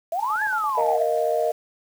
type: exponential two-way sweep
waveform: sine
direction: up then down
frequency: 638 to 1734 to 638 Hz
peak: -22 dBFS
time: 0.12-1.04 s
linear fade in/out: 5 ms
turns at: 0.43 s
type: tone with tremolo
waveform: sine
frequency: 860 Hz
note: A5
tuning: 40 cents flat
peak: -24 dBFS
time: 0.19-0.98 s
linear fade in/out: 5 ms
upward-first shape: square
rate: 8.9 Hz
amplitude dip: 60%
type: chord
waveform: sine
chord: Bb suspended fourth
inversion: none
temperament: equal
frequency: 466.2 / 622.3 / 698.5 Hz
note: Bb4 / Eb5 / F5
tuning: 0 / 0 / 0 cents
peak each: -24 / -22 / -25 dBFS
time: 0.77-1.52 s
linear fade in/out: 10 ms
effects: tanh soft clip ceiling -9 dBFS + 7-bit